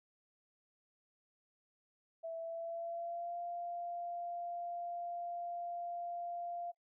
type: tone with pitch glide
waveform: sine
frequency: 659.3 to 694.9 Hz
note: E5 to F5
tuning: 0 to -9 cents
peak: -39 dBFS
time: 2.23-6.72 s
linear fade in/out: 20 ms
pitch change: +91 cents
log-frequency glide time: 2.37-3.38 s
effects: noise-tail reverb RT60 0.1 s tail -20 dB re dry